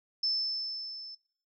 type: tone with level ramp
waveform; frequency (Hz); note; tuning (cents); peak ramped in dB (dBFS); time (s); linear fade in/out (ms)
sine; 5274; E8; 0; -26 to -43; 0.23-1.15; 5
effects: noise-tail reverb RT60 0.5 s tail -18 dB re dry